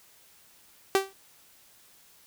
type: tone with exponential decay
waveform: sawtooth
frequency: 388 Hz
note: G4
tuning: 18 cents flat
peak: -13 dBFS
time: 0.95-1.13 s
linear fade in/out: 1 ms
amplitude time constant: 38 ms
effects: white hiss -58 dBFS RMS until 2.26 s